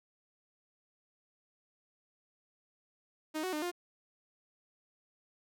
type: tone with pitch steps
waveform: sawtooth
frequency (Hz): 310.8 / 370.8 / 303.2 / 352.8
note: D#4 / F#4 / D#4 / F4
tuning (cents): -2 / +4 / -45 / +18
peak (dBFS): -30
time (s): 3.34-3.716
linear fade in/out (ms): 20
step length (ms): 94
effects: none